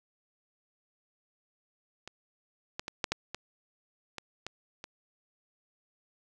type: clicks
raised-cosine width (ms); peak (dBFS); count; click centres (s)
0.2; -25 / -17 / -19 / -11 / -11 / -19 / -21 / -20 / -24; 9; 2.076 / 2.795 / 2.881 / 3.042 / 3.12 / 3.346 / 4.183 / 4.466 / 4.841
effects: none